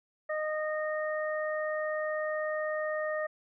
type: harmonic tone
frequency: 616 Hz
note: D#5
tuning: 17 cents flat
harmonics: 1 / 2 / 3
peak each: -31 / -39 / -37 dBFS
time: 0.29-3.27 s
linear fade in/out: 10 ms
effects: none